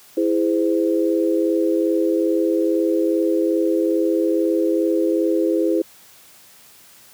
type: chord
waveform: sine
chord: E augmented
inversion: none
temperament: just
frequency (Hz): 329.6 / 412 / 515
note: E4 / G#4 / B#4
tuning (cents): 0 / -14 / -28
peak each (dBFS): -18 / -22 / -22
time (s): 0.17-5.82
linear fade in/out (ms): 5
effects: white hiss -48 dBFS RMS until 7.13 s + high-pass 80 Hz 12 dB/octave